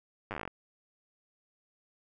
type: slowing click train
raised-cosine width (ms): 0.5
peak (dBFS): -22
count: 12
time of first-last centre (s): 0.31-0.477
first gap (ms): 9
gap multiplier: 1.1
effects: none